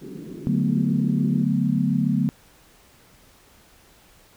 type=band-pass noise; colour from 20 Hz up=white; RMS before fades=-37 dBFS; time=0.01-1.44 s; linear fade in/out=10 ms; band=130 to 390 Hz; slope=48 dB/octave
type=chord; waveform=sine; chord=B minor seventh; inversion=first; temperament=equal; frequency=146.83 / 185 / 220 / 246.9 Hz; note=D3 / F#3 / A3 / B3; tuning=0 / 0 / 0 / 0 cents; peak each=-24 dBFS; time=0.47-2.29 s; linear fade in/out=0 ms
effects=pink hiss -54 dBFS RMS until 4.36 s

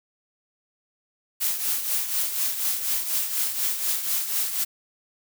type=noise with tremolo; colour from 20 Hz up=blue; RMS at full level=-23 dBFS; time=1.4-4.65 s; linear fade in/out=20 ms; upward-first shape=triangle; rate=4.1 Hz; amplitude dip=65%; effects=none

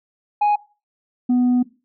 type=tone pair in turn; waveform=sine; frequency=830.6 / 247.7 Hz; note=G#5 / B3; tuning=0 / +5 cents; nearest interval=octave + major sixth; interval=2095 cents; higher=first; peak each=-11 dBFS; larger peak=neither; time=0.41-0.56 / 1.29-1.63 s; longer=second; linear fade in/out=10 ms; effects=noise-tail reverb RT60 0.3 s tail -19 dB re dry + tanh soft clip ceiling -13 dBFS

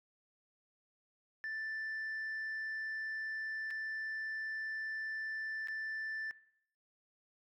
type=tone with dropouts; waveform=sine; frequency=1765 Hz; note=A6; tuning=5 cents sharp; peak=-36 dBFS; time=1.44-6.31 s; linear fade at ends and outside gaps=0 ms; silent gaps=3.705-3.709 / 5.673-5.684 s; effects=noise-tail reverb RT60 0.7 s tail -20 dB re dry + tanh soft clip ceiling -36 dBFS

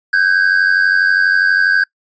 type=tone pair together; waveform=triangle; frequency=1532 / 1624.3 Hz; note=G6 / G#6; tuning=-40 / -39 cents; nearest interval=minor second; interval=101 cents; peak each=-11 dBFS; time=0.13-1.84 s; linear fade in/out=5 ms; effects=noise-tail reverb RT60 0.1 s tail -25 dB re dry + resampled to 16000 Hz

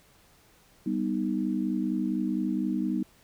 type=chord; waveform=sine; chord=G augmented; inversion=none; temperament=equal; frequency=196 / 246.9 / 311.1 Hz; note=G3 / B3 / D#4; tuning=0 / 0 / 0 cents; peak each=-30 dBFS; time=0.86-3.03 s; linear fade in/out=5 ms; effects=pink hiss -60 dBFS RMS until 3.23 s

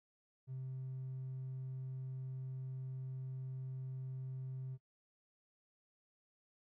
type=tone; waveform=triangle; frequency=130.81 Hz; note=C3; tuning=in tune; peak=-38 dBFS; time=0.47-4.78 s; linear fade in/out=50 ms; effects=noise-tail reverb RT60 0.1 s tail -21 dB re dry + tanh soft clip ceiling -38 dBFS

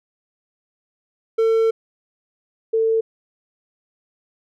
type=tone pair in turn; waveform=triangle / sine; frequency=450 / 447.7 Hz; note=A4 / A4; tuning=+39 / +30 cents; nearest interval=unison; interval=9 cents; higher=first; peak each=-12 / -15 dBFS; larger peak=first; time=1.38-1.71 / 2.73-3.01 s; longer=first; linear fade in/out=10 ms; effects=none

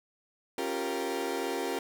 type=chord; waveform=30% pulse; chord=G half-diminished seventh; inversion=second; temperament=equal with one note detuned; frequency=273.7 / 349.2 / 392 / 466.2 Hz; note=Db4 / F4 / G4 / Bb4; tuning=-22 / 0 / 0 / 0 cents; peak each=-35 / -34 / -33 / -33 dBFS; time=0.58-1.79 s; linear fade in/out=2 ms; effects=none

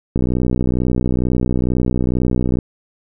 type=click train; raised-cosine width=3 ms; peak=-5 dBFS; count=152; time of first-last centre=0.16-2.588 s; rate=62.2 Hz; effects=none

